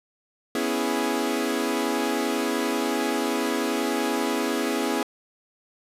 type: chord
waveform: sawtooth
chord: C# minor seventh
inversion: third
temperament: equal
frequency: 246.9 / 277.2 / 329.6 / 415.3 Hz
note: B3 / C#4 / E4 / G#4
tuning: 0 / 0 / 0 / 0 cents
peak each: -25 dBFS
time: 0.55-5.03 s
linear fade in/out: 2 ms
effects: resampled to 32000 Hz